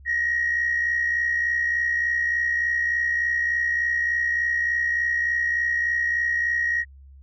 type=tone pair together; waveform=sine; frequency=1828 / 1891.4 Hz; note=A#6 / A#6; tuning=-34 / +25 cents; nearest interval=minor second; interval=59 cents; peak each=-29 / -20 dBFS; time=0.05-6.85 s; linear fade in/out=50 ms; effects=tanh soft clip ceiling -15 dBFS + added 68 Hz sine -44 dBFS peak until 7.22 s